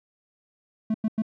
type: tone bursts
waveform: triangle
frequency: 218.8 Hz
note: A3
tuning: 9 cents flat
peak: -19 dBFS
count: 3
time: 0.9-1.221 s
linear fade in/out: 5 ms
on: 43 ms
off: 96 ms
effects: none